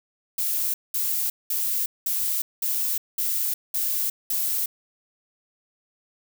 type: noise bursts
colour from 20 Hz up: violet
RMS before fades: -25 dBFS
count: 8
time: 0.38-4.66 s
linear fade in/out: 5 ms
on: 360 ms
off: 200 ms
effects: none